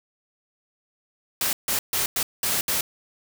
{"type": "noise bursts at uneven times", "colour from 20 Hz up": "white", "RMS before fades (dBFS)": -24, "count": 6, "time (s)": [[1.41, 1.53], [1.68, 1.79], [1.93, 2.06], [2.16, 2.23], [2.43, 2.61], [2.68, 2.81]], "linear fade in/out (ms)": 2, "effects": []}